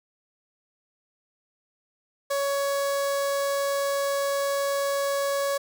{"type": "tone with notch filter", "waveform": "sawtooth", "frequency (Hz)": 559, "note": "C#5", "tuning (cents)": 14, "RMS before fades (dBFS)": -26, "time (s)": [2.3, 5.58], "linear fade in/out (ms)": 10, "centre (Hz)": 2600, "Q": 1.4, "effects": []}